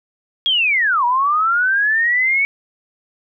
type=linear two-way sweep; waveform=sine; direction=down then up; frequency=3322 to 942 to 2244 Hz; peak=-13 dBFS; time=0.46-2.45 s; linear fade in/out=0 ms; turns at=1.05 s; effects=none